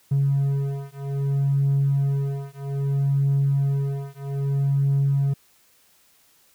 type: beating tone pair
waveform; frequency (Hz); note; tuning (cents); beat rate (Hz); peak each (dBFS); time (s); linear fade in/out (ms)
triangle; 138.59 / 139.21; C#3 / C#3; 0 / +8; 0.62; -20; 0.11-5.34; 10
effects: tanh soft clip ceiling -13 dBFS + white hiss -59 dBFS RMS until 6.54 s